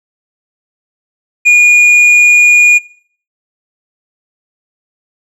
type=tone with tanh clipping; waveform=sine; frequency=2439 Hz; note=D#7; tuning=35 cents flat; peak=-3 dBFS; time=1.45-2.79 s; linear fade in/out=20 ms; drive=4 dB; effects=noise-tail reverb RT60 0.5 s tail -18 dB re dry